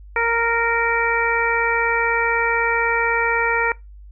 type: harmonic tone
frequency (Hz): 464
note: A#4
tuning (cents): -8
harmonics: 1 / 2 / 3 / 4 / 5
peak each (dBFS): -23 / -23 / -23 / -23 / -23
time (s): 0.16-3.72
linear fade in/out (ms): 2
effects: noise-tail reverb RT60 0.2 s tail -22 dB re dry + added 50 Hz sine -38 dBFS peak until 4.11 s